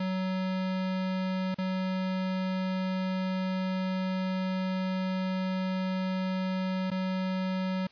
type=tone with dropouts; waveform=square; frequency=187 Hz; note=F#3; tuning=19 cents sharp; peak=-29 dBFS; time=0-7.87 s; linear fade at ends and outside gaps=5 ms; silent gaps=1.545-1.584 / 6.904-6.914 s; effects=white hiss -58 dBFS RMS until 7.91 s + resampled to 11025 Hz